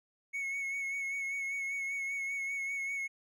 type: tone with vibrato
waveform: triangle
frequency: 2202 Hz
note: C#7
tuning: 12 cents flat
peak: -32 dBFS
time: 0.33-3.08 s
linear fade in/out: 20 ms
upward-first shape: sine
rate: 5.1 Hz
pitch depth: 28 cents each way
effects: none